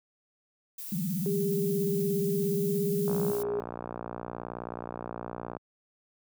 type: noise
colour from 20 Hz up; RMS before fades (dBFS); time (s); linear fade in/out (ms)
violet; -40; 0.78-3.43; 5
type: tone with vibrato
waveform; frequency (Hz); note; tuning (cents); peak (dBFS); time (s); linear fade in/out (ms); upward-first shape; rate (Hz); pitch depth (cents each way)
sine; 180; F#3; -47; -28; 0.92-3.31; 2; sine; 17; 240
type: tone with pitch glide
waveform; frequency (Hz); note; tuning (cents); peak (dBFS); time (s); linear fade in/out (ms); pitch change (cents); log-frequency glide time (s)
sine; 402 to 410.4; G4 to G#4; +44 to -21; -28; 1.26-3.6; 0; +35; 2.31-3.29
type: click train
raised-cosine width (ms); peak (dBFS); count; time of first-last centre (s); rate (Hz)
1; -22; 148; 3.08-5.567; 59.1
effects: high-pass 100 Hz 12 dB/octave